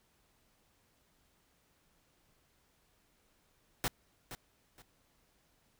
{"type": "noise with echo", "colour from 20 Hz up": "pink", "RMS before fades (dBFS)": -33, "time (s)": [3.84, 3.88], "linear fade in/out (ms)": 0, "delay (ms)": 470, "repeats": 2, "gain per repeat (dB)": -12, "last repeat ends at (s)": 4.82, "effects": ["pink hiss -72 dBFS RMS until 5.79 s"]}